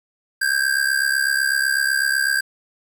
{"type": "ring-modulated tone", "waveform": "square", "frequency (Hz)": 1593, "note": "G6", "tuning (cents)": 27, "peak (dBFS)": -15, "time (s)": [0.41, 2.41], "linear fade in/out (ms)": 10, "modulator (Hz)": 34, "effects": ["8-bit"]}